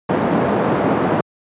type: band-pass noise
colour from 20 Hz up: pink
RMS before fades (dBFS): -17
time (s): 0.09-1.21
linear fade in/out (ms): 5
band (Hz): 160 to 970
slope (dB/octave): 12
effects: high-pass 100 Hz 12 dB/octave + resampled to 8000 Hz